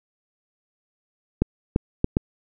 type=clicks; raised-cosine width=3 ms; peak=-5 dBFS; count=4; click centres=1.42 / 1.761 / 2.044 / 2.169 s; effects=none